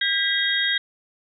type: tone cluster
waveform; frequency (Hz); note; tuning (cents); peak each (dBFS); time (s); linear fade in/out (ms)
sine; 1611 / 1962 / 3281 / 3746; G6 / B6 / G#7 / A#7; +47 / -12 / -22 / +8; -25; 0.01-0.78; 5
effects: none